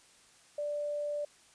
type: tone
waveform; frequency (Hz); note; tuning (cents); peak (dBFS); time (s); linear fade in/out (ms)
sine; 587.3; D5; 0; -32; 0.58-1.25; 5
effects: white hiss -61 dBFS RMS until 1.54 s + resampled to 22050 Hz